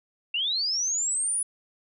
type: linear sweep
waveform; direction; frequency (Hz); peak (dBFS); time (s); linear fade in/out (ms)
sine; up; 2679 to 9956; -24; 0.34-1.43; 5
effects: none